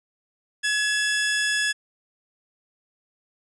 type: tone pair together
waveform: sawtooth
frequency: 1693.7 / 2660 Hz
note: G#6 / E7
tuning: +34 / +15 cents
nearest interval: minor sixth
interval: 781 cents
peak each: -18 / -28 dBFS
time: 0.63-1.73 s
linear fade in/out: 20 ms
effects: resampled to 24000 Hz